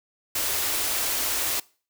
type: band-stop noise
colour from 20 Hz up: white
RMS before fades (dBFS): -26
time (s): 0.35-1.6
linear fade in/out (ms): 5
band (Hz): 110 to 250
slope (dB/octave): 48
effects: noise-tail reverb RT60 0.4 s tail -23 dB re dry